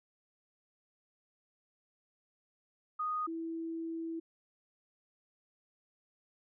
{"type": "tone pair in turn", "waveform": "sine", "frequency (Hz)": [1240, 328.4], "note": ["D#6", "E4"], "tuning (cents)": [-6, -6], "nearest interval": "octave + major seventh", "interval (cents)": 2300, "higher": "first", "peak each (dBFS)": [-32, -36], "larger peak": "first", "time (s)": [[2.99, 3.27], [3.27, 4.2]], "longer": "second", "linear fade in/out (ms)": 10, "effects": []}